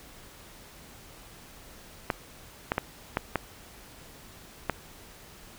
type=clicks; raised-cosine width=0.5 ms; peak=-10 dBFS; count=6; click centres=2.102 / 2.719 / 2.781 / 3.171 / 3.357 / 4.697 s; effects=pink hiss -50 dBFS RMS until 5.58 s